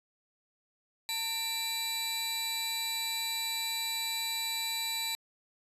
sawtooth tone cluster, 905 / 2342 / 3956 Hz, A5 / D7 / B7, +48 / -5 / +2 cents, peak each -38 / -35 / -30 dBFS, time 1.09-5.15 s, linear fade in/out 0 ms, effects resampled to 32000 Hz

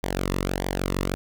sawtooth tone with flanger, 46.45 Hz, F#1, 7 cents sharp, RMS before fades -27 dBFS, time 0.03-1.15 s, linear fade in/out 0 ms, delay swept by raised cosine 0.74 to 1.31 ms, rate 1.6 Hz, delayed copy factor -0.75, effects none

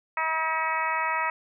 harmonic tone, 319.8 Hz, D#4, 48 cents sharp, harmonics 2 / 3 / 4 / 5 / 6 / 7 / 8, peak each -37 / -28 / -30 / -38 / -31 / -34 / -36 dBFS, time 0.17-1.3 s, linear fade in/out 2 ms, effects none

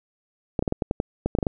clicks, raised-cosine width 2 ms, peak -9 dBFS, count 12, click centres 0.592 / 0.625 / 0.678 / 0.724 / 0.822 / 0.911 / 1.001 / 1.26 / 1.351 / 1.387 / 1.428 / 1.468 s, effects none

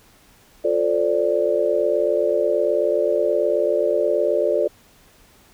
sine chord, D minor seventh, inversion first, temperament just, 352.4 / 440.5 / 528.6 / 587.3 Hz, F4 / A4 / C5 / D5, +16 / +2 / +18 / 0 cents, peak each -24 / -22 / -24 / -20 dBFS, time 0.64-4.68 s, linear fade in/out 10 ms, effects pink hiss -53 dBFS RMS until 5.53 s

